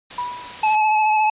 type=noise; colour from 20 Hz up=white; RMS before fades=-34 dBFS; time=0.1-0.76 s; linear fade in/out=10 ms
type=tone with exponential decay; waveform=sine; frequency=980 Hz; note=B5; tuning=14 cents flat; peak=-20 dBFS; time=0.18-0.83 s; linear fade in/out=5 ms; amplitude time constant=140 ms
type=tone with vibrato; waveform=square; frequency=859 Hz; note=A5; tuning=42 cents flat; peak=-15 dBFS; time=0.63-1.3 s; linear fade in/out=5 ms; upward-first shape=sine; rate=14 Hz; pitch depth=20 cents each way
effects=resampled to 8000 Hz